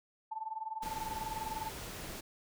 sine tone with tremolo, 880 Hz, A5, in tune, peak -34 dBFS, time 0.31-1.7 s, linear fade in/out 10 ms, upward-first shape sine, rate 20 Hz, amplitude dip 85%
pink noise, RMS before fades -44 dBFS, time 0.82-2.21 s, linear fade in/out 10 ms
effects none

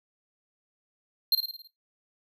square tone with echo, 4186 Hz, C8, in tune, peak -19 dBFS, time 1.32-1.35 s, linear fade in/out 2 ms, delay 54 ms, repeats 6, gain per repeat -5 dB, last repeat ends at 1.674 s, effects noise-tail reverb RT60 0.2 s tail -17 dB re dry

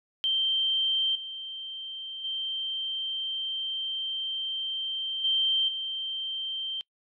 sine tone with level steps, 3136 Hz, G7, in tune, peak -23 / -35 / -29 / -22 / -30 dBFS, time 0.24-6.81 s, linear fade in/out 0 ms, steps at 1.15 / 2.24 / 5.24 / 5.68 s, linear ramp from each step 5 ms, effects noise-tail reverb RT60 0.1 s tail -24 dB re dry

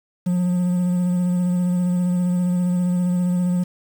triangle tone with vibrato, 178.8 Hz, F3, 41 cents sharp, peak -15 dBFS, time 0.26-3.64 s, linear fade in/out 10 ms, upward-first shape sine, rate 15 Hz, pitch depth 18 cents each way, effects 7-bit

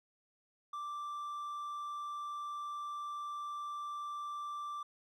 triangle tone, 1174.7 Hz, D6, in tune, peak -37 dBFS, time 0.73-4.83 s, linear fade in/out 5 ms, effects none

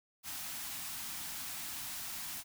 white band-stop noise, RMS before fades -42 dBFS, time 0.23-2.44 s, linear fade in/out 50 ms, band 330 to 660 Hz, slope 48 dB/octave, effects none

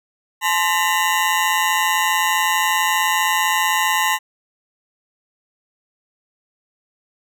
20% pulse ring-modulated tone, 952 Hz, A#5, 36 cents sharp, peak -8 dBFS, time 0.41-4.19 s, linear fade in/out 50 ms, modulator 87.7 Hz, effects none

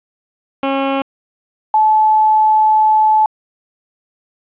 15% pulse / sine tone pair in turn, 272.3 / 864.5 Hz, C#4 / A5, -31 / -31 cents, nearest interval octave + minor sixth, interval 2000 cents, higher second, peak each -8 dBFS, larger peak neither, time 0.63-1.02 / 1.74-3.26 s, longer second, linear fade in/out 2 ms, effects resampled to 8000 Hz + 8-bit

